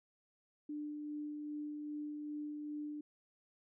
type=tone with tremolo; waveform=sine; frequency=297.6 Hz; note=D4; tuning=23 cents sharp; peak=-39 dBFS; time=0.69-3.01 s; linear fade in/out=5 ms; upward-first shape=sine; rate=2.5 Hz; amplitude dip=25%; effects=none